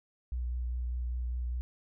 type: tone with vibrato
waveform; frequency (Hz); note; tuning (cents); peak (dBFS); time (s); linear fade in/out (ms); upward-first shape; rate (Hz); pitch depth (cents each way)
sine; 61; B1; -21; -31; 0.32-1.61; 0; sine; 5; 18
effects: none